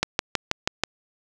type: click train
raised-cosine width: 0.2 ms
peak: -3 dBFS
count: 6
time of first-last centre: 0.03-0.836 s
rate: 6.2 Hz
effects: none